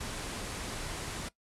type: low-pass noise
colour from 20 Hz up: pink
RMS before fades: -39 dBFS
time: 0-1.29 s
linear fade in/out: 10 ms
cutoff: 11000 Hz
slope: 48 dB/octave
effects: noise-tail reverb RT60 0.1 s tail -18 dB re dry